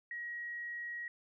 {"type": "tone", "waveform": "sine", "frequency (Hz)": 1900, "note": "A#6", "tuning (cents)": 33, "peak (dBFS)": -39, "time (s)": [0.11, 1.08], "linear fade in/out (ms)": 2, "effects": []}